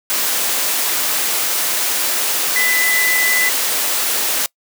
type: tone in noise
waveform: sine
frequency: 2000 Hz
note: B6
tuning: 21 cents sharp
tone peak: -15 dBFS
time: 2.56-3.49 s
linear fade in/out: 0 ms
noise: white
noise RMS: -18 dBFS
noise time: 0.1-4.46 s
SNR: 0 dB
effects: noise-tail reverb RT60 0.1 s tail -25 dB re dry + high-pass 300 Hz 12 dB/octave